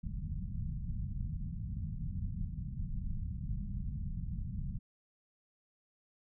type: low-pass noise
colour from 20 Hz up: pink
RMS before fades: -38 dBFS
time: 0.03-4.79 s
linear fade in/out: 10 ms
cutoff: 200 Hz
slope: 48 dB/octave
effects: none